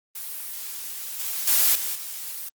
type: noise with level steps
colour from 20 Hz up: blue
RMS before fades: -34 / -29 / -19 / -28 / -34 dBFS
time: 0.15-2.49 s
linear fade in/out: 5 ms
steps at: 1.19 / 1.47 / 1.75 / 1.95 s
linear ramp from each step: 5 ms
effects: Opus 32 kbps